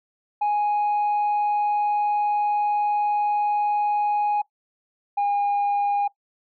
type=tone pair in turn; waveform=sine; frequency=830.6 / 813 Hz; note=G#5 / G#5; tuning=0 / -37 cents; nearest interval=unison; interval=37 cents; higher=first; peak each=-17 dBFS; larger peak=neither; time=0.41-4.42 / 5.17-6.08 s; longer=first; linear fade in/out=10 ms; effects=noise-tail reverb RT60 0.1 s tail -19 dB re dry + tanh soft clip ceiling -18 dBFS